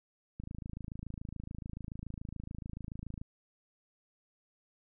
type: click train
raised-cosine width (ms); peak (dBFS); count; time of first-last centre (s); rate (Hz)
5; -29; 77; 0.4-3.215; 27
effects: none